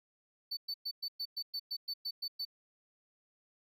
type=tone bursts; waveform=triangle; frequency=4508 Hz; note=C#8; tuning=28 cents sharp; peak=-34 dBFS; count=12; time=0.51-2.452 s; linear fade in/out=10 ms; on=61 ms; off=110 ms; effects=none